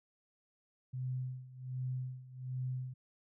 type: tone with tremolo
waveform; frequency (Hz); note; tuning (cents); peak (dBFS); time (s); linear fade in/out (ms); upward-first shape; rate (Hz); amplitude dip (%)
sine; 128.1; C3; -36; -34; 0.93-2.94; 10; sine; 1.3; 85
effects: none